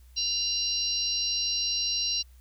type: harmonic tone with a mistuned harmonic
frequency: 932.3 Hz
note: A#5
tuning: in tune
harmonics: 3 / 4 / 5 / 6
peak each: -35 / -30 / -34 / -29 dBFS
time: 0.16-2.23 s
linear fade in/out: 20 ms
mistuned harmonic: 4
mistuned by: +130 cents
effects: added 62 Hz sine -50 dBFS peak until 2.4 s + white hiss -65 dBFS RMS until 2.4 s